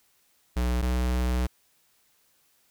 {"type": "tone pair in turn", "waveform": "square", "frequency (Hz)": [61, 62.03], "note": ["B1", "B1"], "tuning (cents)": [-21, 8], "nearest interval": "unison", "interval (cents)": 29, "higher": "second", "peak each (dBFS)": -24, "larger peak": "neither", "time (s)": [[0.56, 0.82], [0.82, 1.47]], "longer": "second", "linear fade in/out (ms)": 10, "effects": ["white hiss -66 dBFS RMS until 2.7 s"]}